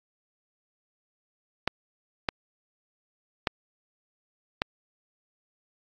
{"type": "clicks", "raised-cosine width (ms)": 0.3, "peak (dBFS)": -8, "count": 4, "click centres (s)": [1.676, 2.288, 3.472, 4.619], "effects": ["AAC 48 kbps"]}